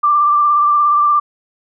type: tone with vibrato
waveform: sine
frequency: 1179 Hz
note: D6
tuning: 6 cents sharp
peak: -9 dBFS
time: 0.03-1.2 s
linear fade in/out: 10 ms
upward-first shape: sine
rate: 17 Hz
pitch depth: 24 cents each way
effects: none